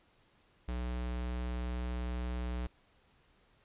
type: tone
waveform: square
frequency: 61.1 Hz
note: B1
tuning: 18 cents flat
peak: -35 dBFS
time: 0.68-2.67 s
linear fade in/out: 5 ms
effects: pink hiss -68 dBFS RMS until 3.64 s + resampled to 8000 Hz

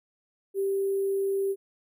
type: tone with sample-and-hold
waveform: sine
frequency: 392 Hz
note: G4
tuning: in tune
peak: -24 dBFS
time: 0.54-1.56 s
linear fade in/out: 50 ms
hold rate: 11025 Hz
effects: none

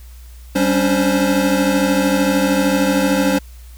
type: tone cluster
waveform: square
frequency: 193.9 / 276.1 / 289.3 / 524 Hz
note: G3 / C#4 / D4 / C5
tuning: -19 / -7 / -26 / +2 cents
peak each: -20 dBFS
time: 0.55-3.39 s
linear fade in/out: 10 ms
effects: added 60 Hz sine -35 dBFS peak until 3.77 s + white hiss -49 dBFS RMS until 3.77 s

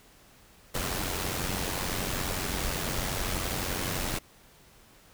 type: noise with amplitude modulation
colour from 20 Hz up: pink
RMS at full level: -29 dBFS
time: 0.74-4.19 s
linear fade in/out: 10 ms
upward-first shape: sine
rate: 91.8 Hz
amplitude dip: 55%
effects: pink hiss -57 dBFS RMS until 5.13 s

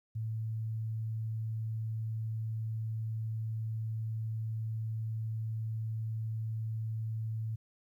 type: tone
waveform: sine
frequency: 111 Hz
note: A2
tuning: 16 cents sharp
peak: -33 dBFS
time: 0.15-7.56 s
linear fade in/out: 10 ms
effects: 12-bit

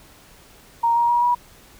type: tone with pitch steps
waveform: sine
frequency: 932.3 / 944.2 / 956.3 / 968.5 Hz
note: A#5 / A#5 / A#5 / B5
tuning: 0 / +22 / +44 / -34 cents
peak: -15 dBFS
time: 0.83-1.35 s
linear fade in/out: 10 ms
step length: 130 ms
effects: pink hiss -49 dBFS RMS until 1.79 s

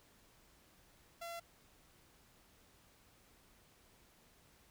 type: tone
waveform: sawtooth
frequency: 680 Hz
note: F5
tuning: 46 cents flat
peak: -40 dBFS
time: 1.21-1.4 s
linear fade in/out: 10 ms
effects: pink hiss -67 dBFS RMS until 4.7 s

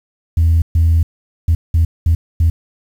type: tone bursts at uneven times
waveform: sine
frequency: 82.3 Hz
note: E2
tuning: 2 cents flat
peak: -7 dBFS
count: 6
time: 0.37-0.62 / 0.75-1.03 / 1.48-1.55 / 1.74-1.85 / 2.06-2.15 / 2.4-2.5 s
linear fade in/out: 5 ms
effects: tanh soft clip ceiling -6 dBFS + 7-bit

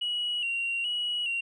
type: tone with vibrato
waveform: sine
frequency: 2836 Hz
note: F7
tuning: 26 cents sharp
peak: -26 dBFS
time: 0.01-1.41 s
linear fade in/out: 10 ms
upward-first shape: square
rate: 1.2 Hz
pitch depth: 49 cents each way
effects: tanh soft clip ceiling -24 dBFS

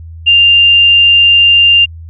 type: tone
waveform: sine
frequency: 2794 Hz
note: F7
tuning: in tune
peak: -3 dBFS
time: 0.26-1.86 s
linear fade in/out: 20 ms
effects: added 82 Hz sine -26 dBFS peak until 2.09 s

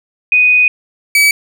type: tone pair in turn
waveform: sine / 40% pulse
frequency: 2489 / 2285 Hz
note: D#7 / D7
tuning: 0 / -48 cents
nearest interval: minor second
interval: 148 cents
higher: first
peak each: -6 dBFS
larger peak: neither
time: 0.32-0.68 / 1.15-1.31 s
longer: first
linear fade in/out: 2 ms
effects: none

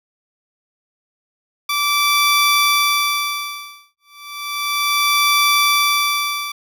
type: tone with tremolo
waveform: 15% pulse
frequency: 1163 Hz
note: D6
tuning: 17 cents flat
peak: -6 dBFS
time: 1.69-6.52 s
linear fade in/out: 5 ms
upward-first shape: sine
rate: 0.33 Hz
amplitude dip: 100%
effects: none

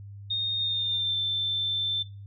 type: tone with pitch glide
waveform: sine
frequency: 3690 to 3550 Hz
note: A#7 to A7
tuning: -18 to +15 cents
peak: -25 dBFS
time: 0.3-2.03 s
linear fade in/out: 10 ms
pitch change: -67 cents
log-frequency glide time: 0.57-1.18 s
effects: noise-tail reverb RT60 0.3 s tail -17 dB re dry + added 100 Hz sine -40 dBFS peak until 2.26 s

